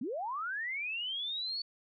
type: linear sweep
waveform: sine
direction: up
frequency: 207.7 to 4481 Hz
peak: -34 dBFS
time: 0.01-1.62 s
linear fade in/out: 5 ms
effects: none